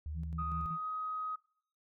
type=tone; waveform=sine; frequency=75.7 Hz; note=D#2; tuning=47 cents flat; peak=-37 dBFS; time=0.06-0.66 s; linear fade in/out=0 ms
type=tone with tremolo; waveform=sine; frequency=162.5 Hz; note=E3; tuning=24 cents flat; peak=-38 dBFS; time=0.14-0.78 s; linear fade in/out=50 ms; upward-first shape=square; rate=5.3 Hz; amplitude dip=55%
type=tone with pitch glide; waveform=sine; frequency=1247 to 1259.3 Hz; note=D#6 to D#6; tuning=+3 to +20 cents; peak=-35 dBFS; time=0.38-1.36 s; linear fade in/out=10 ms; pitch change=+17 cents; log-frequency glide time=0.72-0.88 s
effects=noise-tail reverb RT60 0.6 s tail -23 dB re dry + tanh soft clip ceiling -24 dBFS